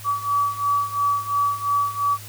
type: beating tone pair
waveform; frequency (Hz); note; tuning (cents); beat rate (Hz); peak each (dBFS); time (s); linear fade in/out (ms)
sine; 1144 / 1146.9; D6 / D6; -46 / -41; 2.9; -21 / -24; 0.04-2.18; 50
effects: added 104 Hz sine -39 dBFS peak until 2.28 s + white hiss -41 dBFS RMS until 2.28 s